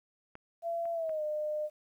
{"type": "clicks", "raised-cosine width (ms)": 0.5, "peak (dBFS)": [-31, -39, -37], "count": 3, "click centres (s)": [0.354, 0.855, 1.094]}
{"type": "tone with pitch glide", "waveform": "sine", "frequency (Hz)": [676, 605.7], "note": ["E5", "D#5"], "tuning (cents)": [43, -47], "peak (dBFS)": -31, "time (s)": [0.62, 1.7], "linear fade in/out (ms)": 50, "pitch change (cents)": -190, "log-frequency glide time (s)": [0.93, 1.23]}
{"effects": ["11-bit"]}